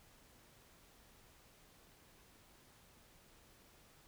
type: silence
effects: pink hiss -65 dBFS RMS until 4.07 s